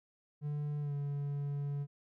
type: tone with pitch glide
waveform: triangle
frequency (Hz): 147.3 to 142.78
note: D3 to D3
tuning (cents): +6 to -48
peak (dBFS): -32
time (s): 0.41-1.87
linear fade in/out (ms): 50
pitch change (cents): -54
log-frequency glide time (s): 0.8-0.93
effects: none